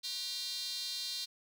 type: tone with high-pass filter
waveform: square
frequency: 215.1 Hz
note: A3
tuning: 39 cents flat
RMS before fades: -39 dBFS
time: 0.03-1.26 s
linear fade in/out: 20 ms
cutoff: 4100 Hz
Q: 5.5
effects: none